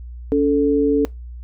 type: tone pair together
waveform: sine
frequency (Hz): 284 / 440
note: C#4 / A4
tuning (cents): +42 / 0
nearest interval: minor sixth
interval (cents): 758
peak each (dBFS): -16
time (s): 0.32-1.05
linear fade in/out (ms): 0
effects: noise-tail reverb RT60 0.2 s tail -22 dB re dry + added 60 Hz sine -31 dBFS peak until 1.43 s